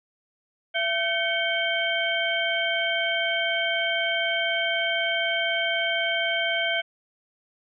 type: tone cluster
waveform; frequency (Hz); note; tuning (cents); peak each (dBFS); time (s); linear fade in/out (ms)
sine; 672 / 1535 / 2230 / 3134; E5 / G6 / C#7 / G7; +33 / -37 / +10 / -1; -28; 0.74-6.82; 20
effects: none